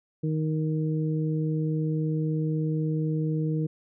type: harmonic tone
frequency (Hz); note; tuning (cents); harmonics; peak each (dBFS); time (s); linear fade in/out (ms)
156.1; D#3; +6; 1 / 2 / 3; -25 / -31 / -35; 0.23-3.67; 10
effects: none